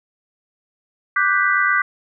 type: chord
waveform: sine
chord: G major seventh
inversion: second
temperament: equal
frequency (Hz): 1174.7 / 1480 / 1568 / 1975.5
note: D6 / F#6 / G6 / B6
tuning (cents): 0 / 0 / 0 / 0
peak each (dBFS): -20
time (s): 1.16-1.82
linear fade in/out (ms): 5
effects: none